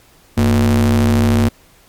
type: ring-modulated tone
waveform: square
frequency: 66.9 Hz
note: C2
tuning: 39 cents sharp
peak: -8 dBFS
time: 0.37-1.49 s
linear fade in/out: 10 ms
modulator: 164 Hz
effects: pink hiss -49 dBFS RMS until 1.88 s + MP3 96 kbps